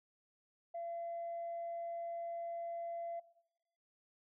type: tone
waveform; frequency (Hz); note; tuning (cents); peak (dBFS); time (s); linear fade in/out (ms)
sine; 680; F5; -46; -39; 0.74-3.2; 10
effects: noise-tail reverb RT60 0.9 s tail -18 dB re dry + tanh soft clip ceiling -36 dBFS